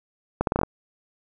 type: accelerating click train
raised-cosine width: 1 ms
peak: -7 dBFS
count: 7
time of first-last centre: 0.41-0.633 s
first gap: 62 ms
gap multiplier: 0.79
effects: none